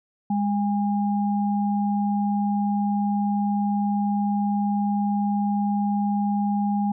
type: tone pair together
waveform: sine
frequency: 204.3 / 813 Hz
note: G#3 / G#5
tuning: -28 / -37 cents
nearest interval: 2 octaves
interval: 2391 cents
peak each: -21 / -27 dBFS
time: 0.3-6.92 s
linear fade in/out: 5 ms
effects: none